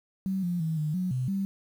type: tone with pitch steps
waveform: sine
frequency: 191 / 175.5 / 160.4 / 152.3 / 183.1 / 127.6 / 195.2 Hz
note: G3 / F3 / E3 / D#3 / F#3 / C3 / G3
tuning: -45 / +9 / -47 / -37 / -18 / -43 / -7 cents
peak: -26 dBFS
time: 0.26-1.45 s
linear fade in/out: 0 ms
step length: 170 ms
effects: 9-bit